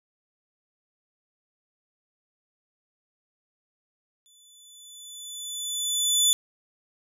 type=tone with exponential growth; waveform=20% pulse; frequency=3485 Hz; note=A7; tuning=17 cents flat; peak=-11 dBFS; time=4.26-6.33 s; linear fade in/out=0 ms; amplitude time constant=450 ms; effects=none